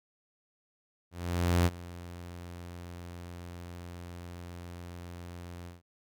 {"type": "tone with ADSR envelope", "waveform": "sawtooth", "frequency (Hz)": 87.31, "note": "F2", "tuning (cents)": 0, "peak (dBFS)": -18, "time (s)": [1.11, 5.82], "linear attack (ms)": 550, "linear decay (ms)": 38, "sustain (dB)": -20, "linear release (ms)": 160, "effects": []}